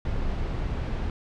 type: noise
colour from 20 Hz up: brown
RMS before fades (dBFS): -28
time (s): 0.05-1.1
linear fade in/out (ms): 2
effects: low-pass 4000 Hz 12 dB/octave